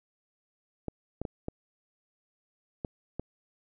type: clicks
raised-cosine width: 2 ms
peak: -20 dBFS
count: 6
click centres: 0.883 / 1.216 / 1.252 / 1.484 / 2.848 / 3.196 s
effects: none